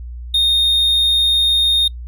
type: tone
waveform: triangle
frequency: 3687 Hz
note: A#7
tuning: 20 cents flat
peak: -10 dBFS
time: 0.34-1.88 s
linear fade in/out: 5 ms
effects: noise-tail reverb RT60 0.1 s tail -26 dB re dry + added 60 Hz sine -27 dBFS peak until 2.07 s